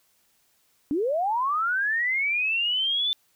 sine linear sweep, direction up, 268 to 3557 Hz, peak -22 dBFS, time 0.91-3.13 s, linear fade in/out 0 ms, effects white hiss -66 dBFS RMS until 3.35 s

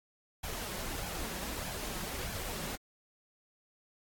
pink noise with flanger, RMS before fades -39 dBFS, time 0.43-2.76 s, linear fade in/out 10 ms, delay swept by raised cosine 1.2 to 5.5 ms, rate 1.6 Hz, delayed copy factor +0.5, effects AAC 64 kbps

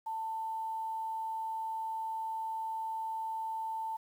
sine tone with quantisation, 890 Hz, A5, 20 cents sharp, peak -34 dBFS, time 0.06-3.97 s, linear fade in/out 10 ms, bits 10, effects none

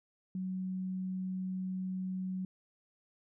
sine tone, 186.4 Hz, F#3, 13 cents sharp, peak -34 dBFS, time 0.35-2.45 s, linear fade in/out 2 ms, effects none

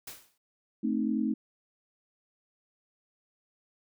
white noise with exponential decay, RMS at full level -39 dBFS, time 0.07-0.38 s, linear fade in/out 5 ms, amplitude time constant 66 ms
sine chord, A diminished, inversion none, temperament equal, 220 / 261.6 / 311.1 Hz, A3 / C4 / Eb4, 0 / 0 / 0 cents, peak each -29 / -31 / -32 dBFS, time 0.83-1.34 s, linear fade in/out 10 ms
effects none

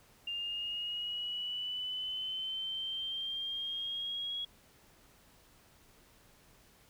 sine linear sweep, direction up, 2798 to 3326 Hz, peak -35 dBFS, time 0.27-4.45 s, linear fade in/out 5 ms, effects pink hiss -63 dBFS RMS until 6.89 s

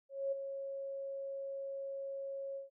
sine tone with ADSR envelope, 548 Hz, C#5, 20 cents flat, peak -31 dBFS, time 0.09-2.7 s, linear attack 230 ms, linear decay 14 ms, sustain -8 dB, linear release 140 ms, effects none

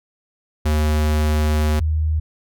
square / sine tone pair in turn, 76.2 / 77.89 Hz, D#2 / D#2, -36 / +2 cents, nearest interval unison, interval 38 cents, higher second, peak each -16 dBFS, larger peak neither, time 0.65-1.8 / 1.8-2.2 s, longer first, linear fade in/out 10 ms, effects none

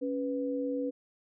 sine tone pair together, 277.2 / 493.9 Hz, C#4 / B4, 0 / 0 cents, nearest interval minor seventh, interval 1000 cents, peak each -32 / -33 dBFS, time 0.01-0.91 s, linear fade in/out 20 ms, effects none

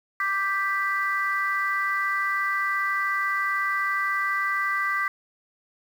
sine chord, G major, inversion second, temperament equal, 1174.7 / 1568 / 1975.5 Hz, D6 / G6 / B6, 0 / 0 / 0 cents, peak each -26 / -28 / -26 dBFS, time 0.2-5.08 s, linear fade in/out 2 ms, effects tanh soft clip ceiling -14 dBFS + 8-bit

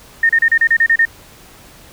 sine tone bursts, 1830 Hz, A#6, 32 cents flat, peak -8 dBFS, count 9, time 0.23-1.053 s, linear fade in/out 5 ms, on 63 ms, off 32 ms, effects pink hiss -42 dBFS RMS until 1.92 s

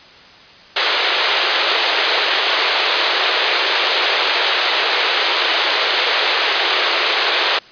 white band-pass noise, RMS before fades -17 dBFS, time 0.76-7.59 s, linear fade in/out 5 ms, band 360 to 4400 Hz, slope 48 dB/octave, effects white hiss -42 dBFS RMS until 7.71 s + resampled to 11025 Hz

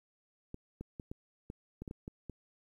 clicks, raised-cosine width 3 ms, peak -29 dBFS, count 10, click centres 0.544 / 0.81 / 0.998 / 1.115 / 1.501 / 1.82 / 1.878 / 1.911 / 2.079 / 2.297 s, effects 11-bit

